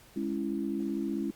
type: chord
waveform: sine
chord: C# minor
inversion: second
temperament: just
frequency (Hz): 207.9 / 277.2 / 332.6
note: G#3 / C#4 / E4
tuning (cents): +2 / 0 / +16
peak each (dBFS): -34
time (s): 0.16-1.31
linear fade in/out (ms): 5
effects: pink hiss -57 dBFS RMS until 1.35 s + Opus 48 kbps